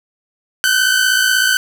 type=tone pair together; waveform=sawtooth; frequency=1490.7 / 1547 Hz; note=F#6 / G6; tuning=+12 / -23 cents; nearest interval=minor second; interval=65 cents; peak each=-11 dBFS; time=0.64-1.57 s; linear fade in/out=0 ms; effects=none